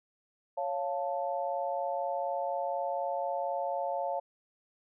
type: chord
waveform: sine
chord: Db augmented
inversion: none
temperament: equal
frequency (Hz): 554.4 / 698.5 / 880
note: Db5 / F5 / A5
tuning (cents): 0 / 0 / 0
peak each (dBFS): -34 / -34 / -36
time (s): 0.57-4.2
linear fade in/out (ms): 10
effects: none